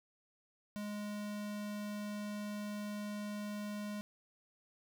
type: tone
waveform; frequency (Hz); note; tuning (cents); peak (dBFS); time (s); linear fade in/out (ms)
square; 207.7; G#3; 0; -40; 0.76-4.01; 0
effects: none